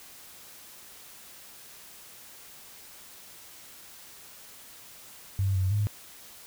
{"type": "tone with pitch steps", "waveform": "sine", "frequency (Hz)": [97.3, 93.8, 103.8], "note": ["G2", "F#2", "G#2"], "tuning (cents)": [-12, 24, 0], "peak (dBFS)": -23, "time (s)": [5.39, 5.87], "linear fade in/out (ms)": 0, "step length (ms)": 160, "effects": ["white hiss -49 dBFS RMS until 6.46 s"]}